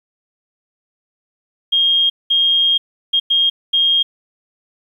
sine tone bursts at uneven times, 3235 Hz, G#7, 46 cents flat, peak -11 dBFS, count 5, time 1.72-2.1 / 2.3-2.78 / 3.13-3.2 / 3.3-3.5 / 3.73-4.03 s, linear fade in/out 10 ms, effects 8-bit

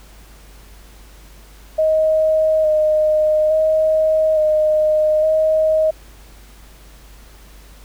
sine tone with vibrato, 622.3 Hz, D#5, in tune, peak -12 dBFS, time 1.78-5.91 s, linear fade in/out 10 ms, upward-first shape square, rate 0.58 Hz, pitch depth 17 cents each way, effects added 50 Hz sine -41 dBFS peak until 7.84 s + pink hiss -47 dBFS RMS until 7.84 s

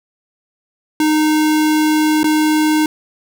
square tone with dropouts, 307.9 Hz, D#4, 18 cents flat, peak -12 dBFS, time 1-2.86 s, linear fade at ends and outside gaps 2 ms, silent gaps 2.232-2.242 s, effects none

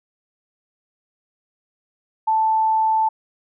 sine tone, 880 Hz, A5, in tune, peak -15 dBFS, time 2.27-3.09 s, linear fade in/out 10 ms, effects none

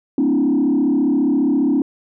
sine tone with frequency modulation, 279.9 Hz, C#4, 17 cents sharp, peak -12 dBFS, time 0.18-1.82 s, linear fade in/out 2 ms, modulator 34.8 Hz, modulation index 1.3, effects tanh soft clip ceiling -10 dBFS

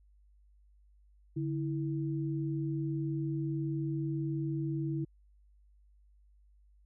sine tone pair together, 144.4 / 326 Hz, D3 / E4, -29 / -19 cents, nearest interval octave + major second, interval 1410 cents, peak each -33 / -35 dBFS, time 1.36-5.05 s, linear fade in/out 10 ms, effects added 50 Hz sine -60 dBFS peak until 6.85 s

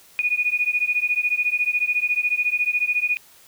sine beating tone pair, 2455 / 2469 Hz, D#7 / D#7, -24 / -14 cents, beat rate 14 Hz, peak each -22 dBFS, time 0.19-3.17 s, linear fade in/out 0 ms, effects white hiss -51 dBFS RMS until 3.47 s

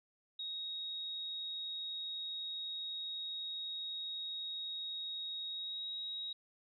sine tone with pitch glide, 3768 to 3801 Hz, A#7 to A#7, +18 to +33 cents, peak -39 dBFS, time 0.39-6.33 s, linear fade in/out 5 ms, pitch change +15 cents, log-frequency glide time 5.47-5.86 s, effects none

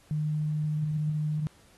sine tone, 152.3 Hz, D#3, 37 cents flat, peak -26 dBFS, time 0.11-1.47 s, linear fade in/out 0 ms, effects pink hiss -60 dBFS RMS until 1.77 s + AAC 32 kbps

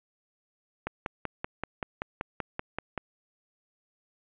click train, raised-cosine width 0.5 ms, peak -16 dBFS, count 12, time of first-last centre 0.87-2.977 s, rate 5.22 Hz, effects resampled to 8000 Hz + 9-bit

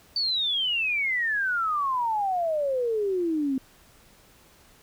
sine exponential sweep, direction down, 4603 to 258.7 Hz, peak -23 dBFS, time 0.16-3.58 s, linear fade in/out 2 ms, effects pink hiss -56 dBFS RMS until 4.82 s

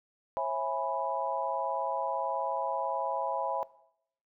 sine chord, C# minor seventh, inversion none, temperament equal with one note detuned, 540.8 / 659.3 / 830.6 / 987.8 Hz, C#5 / E5 / G#5 / B5, -43 / 0 / 0 / 0 cents, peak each -34 dBFS, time 0.37-3.63 s, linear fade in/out 0 ms, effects noise-tail reverb RT60 0.7 s tail -19 dB re dry

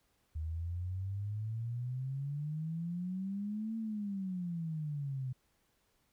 sine exponential two-way sweep, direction up then down, 77 to 226.3 to 126.8 Hz, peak -35 dBFS, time 0.35-5.33 s, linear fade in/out 10 ms, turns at 3.77 s, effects pink hiss -75 dBFS RMS until 6.12 s

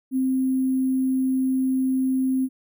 sine tone with sample-and-hold, 261.6 Hz, C4, in tune, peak -19 dBFS, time 0.11-2.49 s, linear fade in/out 50 ms, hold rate 11025 Hz, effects none

